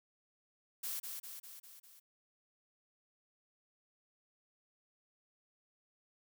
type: noise with echo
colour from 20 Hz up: blue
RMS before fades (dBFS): -40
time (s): 0.83-1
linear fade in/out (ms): 10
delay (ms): 200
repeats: 5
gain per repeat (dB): -4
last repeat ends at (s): 2
effects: none